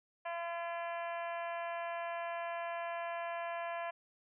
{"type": "harmonic tone", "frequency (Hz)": 340, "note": "F4", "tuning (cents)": -46, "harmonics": [2, 3, 4, 5, 6, 7, 8, 9], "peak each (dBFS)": [-39, -43, -52, -47, -54, -50, -55, -59], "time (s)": [0.25, 3.91], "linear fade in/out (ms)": 10, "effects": []}